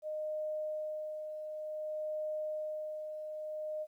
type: tone with tremolo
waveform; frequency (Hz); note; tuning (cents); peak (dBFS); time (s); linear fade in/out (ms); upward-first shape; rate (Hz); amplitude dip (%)
sine; 615; D#5; -20; -34; 0.02-3.87; 50; sine; 0.55; 45
effects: 12-bit